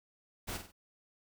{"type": "noise with echo", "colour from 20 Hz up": "pink", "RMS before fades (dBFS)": -39, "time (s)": [0.47, 0.58], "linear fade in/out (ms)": 20, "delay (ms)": 47, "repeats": 3, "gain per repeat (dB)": -7, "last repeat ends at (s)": 0.721, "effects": []}